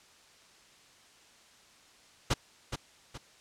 pink noise with echo, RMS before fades -26 dBFS, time 2.3-2.34 s, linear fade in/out 10 ms, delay 420 ms, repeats 2, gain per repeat -8 dB, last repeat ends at 3.18 s, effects white hiss -59 dBFS RMS until 3.4 s + low-pass 7000 Hz 12 dB/octave

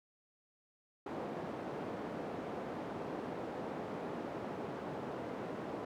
white band-pass noise, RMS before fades -42 dBFS, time 1.06-5.85 s, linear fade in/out 5 ms, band 170 to 590 Hz, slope 12 dB/octave, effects none

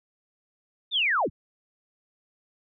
sine linear sweep, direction down, 3729 to 35.59 Hz, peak -21 dBFS, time 0.91-1.3 s, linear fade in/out 50 ms, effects none

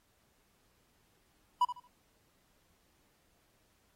triangle tone with echo, 984 Hz, B5, 7 cents flat, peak -21 dBFS, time 1.61-1.65 s, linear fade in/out 5 ms, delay 75 ms, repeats 3, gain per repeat -12 dB, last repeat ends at 1.875 s, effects pink hiss -72 dBFS RMS until 3.95 s + AAC 48 kbps

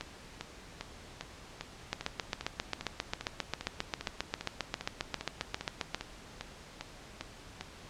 two click trains, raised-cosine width 0.2 ms, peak -14 / -20 dBFS, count 31 / 20, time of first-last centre 1.93-5.946 / 0.01-7.61 s, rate 7.47 / 2.5 Hz, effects pink hiss -51 dBFS RMS until 7.89 s + low-pass 7000 Hz 12 dB/octave

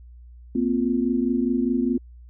sine chord, Bb suspended second, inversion none, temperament equal with one note detuned, 233.1 / 258 / 349.2 Hz, Bb3 / C4 / F4, 0 / -24 / 0 cents, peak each -24 / -22 / -27 dBFS, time 0.55-1.98 s, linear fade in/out 5 ms, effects added 60 Hz sine -42 dBFS peak until 2.29 s

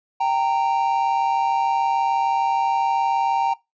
triangle tone pair together, 784 / 923.1 Hz, G5 / A#5, 0 / -17 cents, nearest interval minor third, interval 283 cents, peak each -19 dBFS, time 0.2-3.54 s, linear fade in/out 10 ms, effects noise-tail reverb RT60 0.2 s tail -20 dB re dry + resampled to 16000 Hz

